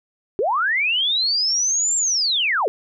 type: linear two-way sweep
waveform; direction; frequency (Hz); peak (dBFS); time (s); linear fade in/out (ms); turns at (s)
sine; up then down; 356.5 to 7459 to 356.5; -17; 0.39-2.68; 0; 1.96
effects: none